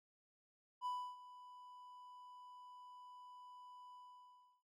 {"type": "tone with ADSR envelope", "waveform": "triangle", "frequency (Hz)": 993, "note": "B5", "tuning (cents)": 9, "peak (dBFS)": -36, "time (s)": [0.81, 4.63], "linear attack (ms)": 49, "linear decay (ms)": 300, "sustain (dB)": -17, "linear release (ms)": 690, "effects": []}